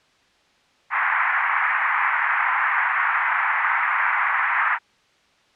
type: band-pass noise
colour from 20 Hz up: white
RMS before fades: -21 dBFS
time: 0.9-4.79 s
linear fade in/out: 50 ms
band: 860 to 2100 Hz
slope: 48 dB/octave
effects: white hiss -59 dBFS RMS until 5.55 s + low-pass 4000 Hz 12 dB/octave

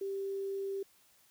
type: tone with quantisation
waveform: sine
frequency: 392 Hz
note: G4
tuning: in tune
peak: -34 dBFS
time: 0.01-0.83 s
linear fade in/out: 5 ms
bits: 10
effects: white hiss -66 dBFS RMS until 1.3 s

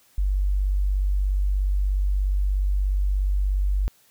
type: tone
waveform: sine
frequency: 48.43 Hz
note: G1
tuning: 20 cents flat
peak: -19 dBFS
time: 0.18-3.88 s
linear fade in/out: 0 ms
effects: white hiss -59 dBFS RMS until 4.1 s

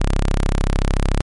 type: tone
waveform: sawtooth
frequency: 33.59 Hz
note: C1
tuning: 46 cents sharp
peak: -11 dBFS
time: 0-1.21 s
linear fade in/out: 0 ms
effects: MP3 48 kbps

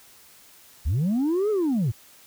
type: linear two-way sweep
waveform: sine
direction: up then down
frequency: 58.27 to 438.6 to 96.4 Hz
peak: -18 dBFS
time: 0.85-1.92 s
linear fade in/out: 20 ms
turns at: 1.5 s
effects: tanh soft clip ceiling -19 dBFS + white hiss -52 dBFS RMS until 2.26 s

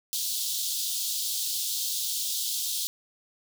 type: high-pass noise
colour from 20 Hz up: pink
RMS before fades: -30 dBFS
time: 0.13-2.87 s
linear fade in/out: 0 ms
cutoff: 3400 Hz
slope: 48 dB/octave
effects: none

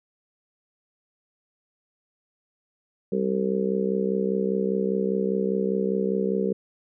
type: harmonic tone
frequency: 65 Hz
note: C2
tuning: 11 cents flat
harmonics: 3 / 4 / 5 / 6 / 7 / 8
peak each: -26 / -37 / -36 / -27 / -27 / -35 dBFS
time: 3.12-6.53 s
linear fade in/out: 5 ms
effects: none

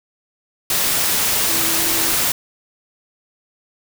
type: tone in noise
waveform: sine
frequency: 329.6 Hz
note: E4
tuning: in tune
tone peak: -29 dBFS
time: 1.49-2.12 s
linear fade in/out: 2 ms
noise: white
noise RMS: -18 dBFS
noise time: 0.7-2.32 s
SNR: -14 dB
effects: none

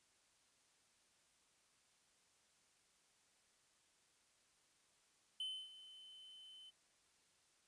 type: tone with ADSR envelope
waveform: triangle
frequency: 3052 Hz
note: G7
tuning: 47 cents flat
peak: -39 dBFS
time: 5.4-6.71 s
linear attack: 3 ms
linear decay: 280 ms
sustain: -16 dB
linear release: 22 ms
effects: white hiss -75 dBFS RMS until 7.67 s + resampled to 22050 Hz

